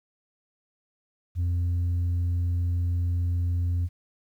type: tone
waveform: sine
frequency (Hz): 87.31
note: F2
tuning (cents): 0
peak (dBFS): -20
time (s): 1.35-3.89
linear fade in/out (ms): 50
effects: tanh soft clip ceiling -22 dBFS + 10-bit